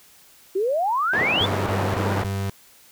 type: exponential sweep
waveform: sine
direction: up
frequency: 364 to 3600 Hz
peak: -19 dBFS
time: 0.55-1.46 s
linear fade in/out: 10 ms
type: band-pass noise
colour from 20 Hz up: white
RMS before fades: -26 dBFS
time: 1.13-2.24 s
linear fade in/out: 5 ms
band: 110 to 940 Hz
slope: 12 dB/octave
type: tone bursts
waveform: 35% pulse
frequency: 98 Hz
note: G2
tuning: in tune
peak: -22 dBFS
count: 4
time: 1.41-2.497 s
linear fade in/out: 0 ms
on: 250 ms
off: 29 ms
effects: white hiss -52 dBFS RMS until 2.91 s